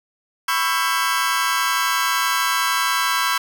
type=chord; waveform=sawtooth; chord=C# half-diminished seventh; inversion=third; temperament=just; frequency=997.9 / 1108.7 / 1330.5 / 1596.6 Hz; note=B5 / C#6 / E6 / G6; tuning=+18 / 0 / +16 / +31 cents; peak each=-20 dBFS; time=0.48-3.38 s; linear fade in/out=5 ms; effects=none